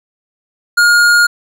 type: tone with hard clipping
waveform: triangle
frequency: 1424 Hz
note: F6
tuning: 33 cents sharp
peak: -8 dBFS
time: 0.77-1.27 s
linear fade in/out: 10 ms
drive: 17 dB
effects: none